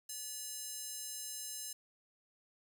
square tone with high-pass filter, 576 Hz, D5, 34 cents flat, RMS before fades -44 dBFS, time 0.09-1.73 s, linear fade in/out 5 ms, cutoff 6800 Hz, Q 1.3, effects none

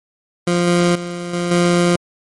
20% pulse tone with level steps, 174.61 Hz, F3, in tune, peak -9 / -7 / -19 / -13 / -7 dBFS, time 0.47-1.96 s, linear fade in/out 5 ms, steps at 0.67 / 0.95 / 1.33 / 1.51 s, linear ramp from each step 5 ms, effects MP3 48 kbps

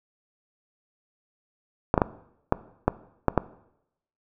clicks, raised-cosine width 1 ms, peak -4 dBFS, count 7, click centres 1.941 / 1.978 / 2.018 / 2.524 / 2.88 / 3.283 / 3.377 s, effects noise-tail reverb RT60 0.8 s tail -18 dB re dry

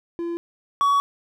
triangle tone pair in turn, 340.5 / 1127.6 Hz, F4 / C#6, -44 / +29 cents, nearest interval octave + major sixth, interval 2073 cents, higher second, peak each -23 / -14 dBFS, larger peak second, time 0.19-0.37 / 0.81-1 s, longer second, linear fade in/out 0 ms, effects none

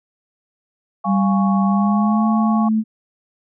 sine chord, Db major, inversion first, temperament equal, 698.5 / 830.6 / 1108.7 Hz, F5 / Ab5 / Db6, 0 / 0 / 0 cents, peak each -26 / -25 / -24 dBFS, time 1.04-2.69 s, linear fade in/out 10 ms
sine tone with pitch glide, 196 to 218.7 Hz, G3 to A3, 0 to -10 cents, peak -14 dBFS, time 1.05-2.84 s, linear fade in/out 50 ms, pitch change +190 cents, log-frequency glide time 1.65-2.25 s
effects none

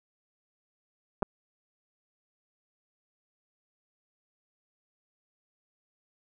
clicks, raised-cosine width 1 ms, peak -17 / -13 dBFS, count 2, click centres 1.223 / 1.228 s, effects none

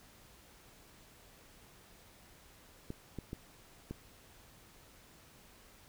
clicks, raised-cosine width 3 ms, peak -27 dBFS, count 4, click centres 2.904 / 3.187 / 3.331 / 3.91 s, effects pink hiss -60 dBFS RMS until 5.88 s

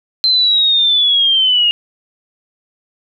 sine linear sweep, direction down, 4118 to 2833 Hz, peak -9 dBFS, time 0.24-1.71 s, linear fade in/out 0 ms, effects none

